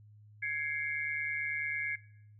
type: tone cluster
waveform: sine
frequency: 1667 / 2113 / 2262 Hz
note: G#6 / C7 / C#7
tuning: +6 / +16 / +34 cents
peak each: -37 / -36 / -39 dBFS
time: 0.42-1.96 s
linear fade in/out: 10 ms
effects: noise-tail reverb RT60 0.7 s tail -18 dB re dry + added 105 Hz sine -54 dBFS peak until 2.39 s

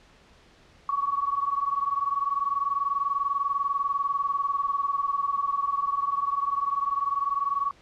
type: tone pair together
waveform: sine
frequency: 1116.8 / 1137 Hz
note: C#6 / C#6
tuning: +13 / +44 cents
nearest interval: unison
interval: 31 cents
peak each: -26 / -28 dBFS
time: 0.89-7.71 s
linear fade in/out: 2 ms
effects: pink hiss -56 dBFS RMS until 7.81 s + low-pass 5000 Hz 12 dB/octave

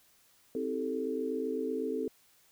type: chord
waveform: sine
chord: A half-diminished seventh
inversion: first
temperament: equal with one note detuned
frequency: 261.6 / 319.1 / 392 / 440 Hz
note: C4 / Eb4 / G4 / A4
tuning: 0 / +44 / 0 / 0 cents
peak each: -36 / -39 / -39 / -34 dBFS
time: 0.55-2.08 s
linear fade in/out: 2 ms
effects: white hiss -65 dBFS RMS until 2.51 s

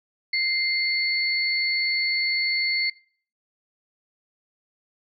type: tone pair together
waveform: sine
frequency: 2093 / 4417 Hz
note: C7 / C#8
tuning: 0 / -7 cents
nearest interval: octave + minor second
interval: 1293 cents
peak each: -23 / -25 dBFS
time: 0.33-2.9 s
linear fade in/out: 5 ms
effects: noise-tail reverb RT60 0.5 s tail -23 dB re dry

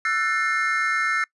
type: chord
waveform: triangle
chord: F# half-diminished seventh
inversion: third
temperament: just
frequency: 1332 / 1480 / 1776 / 2131 Hz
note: E6 / F#6 / A6 / C7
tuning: +18 / 0 / +16 / +31 cents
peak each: -23 / -27 / -24 / -24 dBFS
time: 0.05-1.24 s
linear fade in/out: 2 ms
effects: noise-tail reverb RT60 0.1 s tail -23 dB re dry + resampled to 24000 Hz

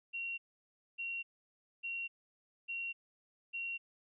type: tone bursts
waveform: sine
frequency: 2744 Hz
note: F7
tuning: 31 cents flat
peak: -37 dBFS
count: 5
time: 0.13-3.78 s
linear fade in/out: 20 ms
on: 250 ms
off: 600 ms
effects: none

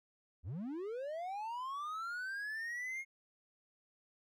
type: linear sweep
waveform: triangle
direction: up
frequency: 62.5 to 2163 Hz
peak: -37 dBFS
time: 0.43-3.05 s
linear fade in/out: 50 ms
effects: none

